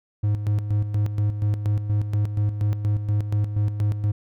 triangle tone with tremolo, 104.1 Hz, G#2, 5 cents sharp, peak -16 dBFS, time 0.23-4.12 s, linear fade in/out 10 ms, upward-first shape square, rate 4.2 Hz, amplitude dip 60%, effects none

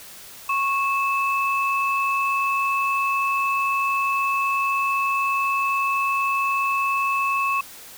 sine tone pair together, 1100 / 2616 Hz, C#6 / E7, -14 / -14 cents, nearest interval octave + minor third, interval 1500 cents, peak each -21 / -24 dBFS, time 0.49-7.61 s, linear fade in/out 5 ms, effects white hiss -42 dBFS RMS until 7.97 s

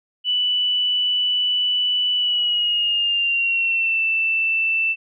sine tone with pitch glide, 2971 to 2662 Hz, F#7 to E7, +6 to +16 cents, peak -17 dBFS, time 0.24-4.96 s, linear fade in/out 50 ms, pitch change -190 cents, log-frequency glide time 2.15-4.02 s, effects none

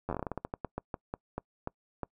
slowing click train, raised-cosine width 1 ms, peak -20 dBFS, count 20, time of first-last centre 0.09-2.033 s, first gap 10 ms, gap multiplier 1.22, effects noise-tail reverb RT60 0.1 s tail -25 dB re dry

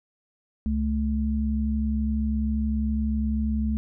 sine tone pair together, 68.3 / 217.1 Hz, C#2 / A3, -25 / -23 cents, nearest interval octave + minor sixth, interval 2002 cents, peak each -25 dBFS, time 0.66-3.77 s, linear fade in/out 0 ms, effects none

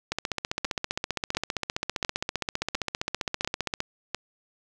two click trains, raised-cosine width 0.2 ms, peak -10 / -11 dBFS, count 57 / 6, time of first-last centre 0.12-3.804 / 0.65-4.147 s, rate 15.2 / 1.43 Hz, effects none

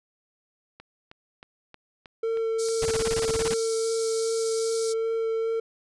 click train, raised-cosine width 0.3 ms, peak -28 dBFS, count 8, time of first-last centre 0.8-3.001 s, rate 3.18 Hz
triangle tone with vibrato, 451.1 Hz, A4, 43 cents sharp, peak -22 dBFS, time 2.23-5.6 s, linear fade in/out 5 ms, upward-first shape triangle, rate 2.5 Hz, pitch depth 10 cents each way
pink band-pass noise, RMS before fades -36 dBFS, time 2.58-4.94 s, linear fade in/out 20 ms, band 4200 to 10000 Hz, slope 48 dB/octave
pink noise bursts, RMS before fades -30 dBFS, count 13, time 2.82-3.539 s, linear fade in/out 2 ms, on 35 ms, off 22 ms
effects resampled to 24000 Hz

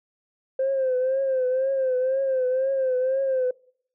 sine tone with vibrato, 523.3 Hz, C5, in tune, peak -19 dBFS, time 0.59-3.51 s, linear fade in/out 5 ms, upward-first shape triangle, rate 2 Hz, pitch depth 75 cents each way, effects noise-tail reverb RT60 0.6 s tail -24 dB re dry + tanh soft clip ceiling -17 dBFS

